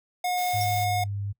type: tone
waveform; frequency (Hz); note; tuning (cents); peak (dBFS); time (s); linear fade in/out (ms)
square; 722; F#5; -43; -25; 0.24-1.04; 5
type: noise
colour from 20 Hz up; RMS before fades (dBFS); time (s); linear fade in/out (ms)
blue; -38; 0.37-0.85; 10
type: tone with pitch glide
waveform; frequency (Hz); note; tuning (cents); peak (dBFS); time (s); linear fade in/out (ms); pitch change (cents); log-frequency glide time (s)
sine; 103.1 to 100.57; G#2 to G2; -12 to +45; -28; 0.53-1.33; 20; -43; 0.65-0.96
type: tone with exponential decay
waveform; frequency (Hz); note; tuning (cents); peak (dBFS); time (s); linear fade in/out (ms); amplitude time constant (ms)
30% pulse; 5500; F8; -27; -24; 0.61-0.7; 1; 18
effects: noise-tail reverb RT60 0.1 s tail -21 dB re dry